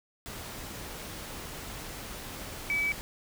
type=tone in noise; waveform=sine; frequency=2292 Hz; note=D7; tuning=43 cents flat; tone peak=-26 dBFS; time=2.7-2.92 s; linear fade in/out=0 ms; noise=pink; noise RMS=-41 dBFS; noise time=0.26-3.01 s; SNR=+12 dB; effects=none